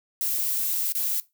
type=noise with dropouts; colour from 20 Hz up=violet; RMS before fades=-26 dBFS; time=0.21-1.2 s; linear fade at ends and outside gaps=0 ms; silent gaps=0.922-0.951 s; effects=noise-tail reverb RT60 0.2 s tail -18 dB re dry